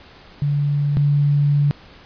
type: tone pair in turn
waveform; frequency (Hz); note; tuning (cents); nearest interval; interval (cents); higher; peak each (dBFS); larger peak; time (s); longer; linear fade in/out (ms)
sine; 144.3 / 144.3; D3 / D3; -30 / -30; unison; 0; neither; -16 / -13; second; 0.42-0.97 / 0.97-1.71; second; 0
effects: pink hiss -45 dBFS RMS until 2.05 s + resampled to 11025 Hz